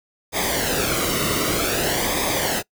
pink noise with flanger, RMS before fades -22 dBFS, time 0.32-2.63 s, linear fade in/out 50 ms, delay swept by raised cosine 0.7 to 1.22 ms, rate 0.53 Hz, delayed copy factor -0.7, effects noise-tail reverb RT60 0.1 s tail -23 dB re dry

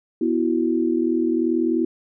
sine chord, B suspended fourth, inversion none, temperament equal, 246.9 / 329.6 / 370 Hz, B3 / E4 / F#4, 0 / 0 / 0 cents, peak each -23 / -20 / -25 dBFS, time 0.21-1.85 s, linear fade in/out 5 ms, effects none

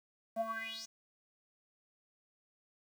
square tone with band-pass filter sweep, 223.6 Hz, A3, 28 cents sharp, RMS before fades -40 dBFS, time 0.36-0.86 s, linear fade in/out 10 ms, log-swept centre 550 to 6400 Hz, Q 8.1, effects 10-bit

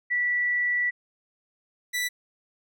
sine / sawtooth tone pair in turn, 1957 / 1971.8 Hz, B6 / B6, -16 / -3 cents, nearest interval unison, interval 13 cents, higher second, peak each -22 dBFS, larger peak neither, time 0.1-0.91 / 1.93-2.09 s, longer first, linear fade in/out 20 ms, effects none

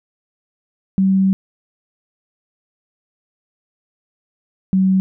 sine tone pair in turn, 191.7 / 189.39 Hz, G3 / F#3, -38 / +41 cents, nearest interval unison, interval 21 cents, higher first, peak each -11 dBFS, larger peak neither, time 0.98-1.33 / 4.73-5 s, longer first, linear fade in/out 0 ms, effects none

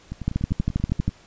two click trains, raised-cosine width 5 ms, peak -18 / -9 dBFS, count 11 / 11, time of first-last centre 0.12-1.091 / 0.28-1.08 s, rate 10.3 / 12.5 Hz, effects pink hiss -52 dBFS RMS until 1.26 s + resampled to 16000 Hz

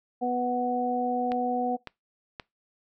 harmonic tone, 246.8 Hz, B3, 1 cent flat, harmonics 1 / 2 / 3, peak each -30 / -31 / -27 dBFS, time 0.21-1.77 s, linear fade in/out 20 ms
clicks, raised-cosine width 0.3 ms, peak -20 dBFS, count 3, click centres 1.319 / 1.873 / 2.398 s
effects noise-tail reverb RT60 0.2 s tail -23 dB re dry

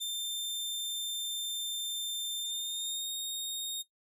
sawtooth tone with pitch glide, 3583 to 3707 Hz, A7 to A#7, +31 to -10 cents, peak -31 dBFS, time 0-3.83 s, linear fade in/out 20 ms, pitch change +59 cents, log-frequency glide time 2.38-3.1 s, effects noise-tail reverb RT60 0.1 s tail -17 dB re dry

